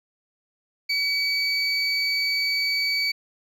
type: tone pair together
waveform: triangle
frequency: 2275 / 4540 Hz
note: C#7 / C#8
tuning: +44 / +41 cents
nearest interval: octave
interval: 1197 cents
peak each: -23 / -23 dBFS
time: 0.89-3.12 s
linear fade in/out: 10 ms
effects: none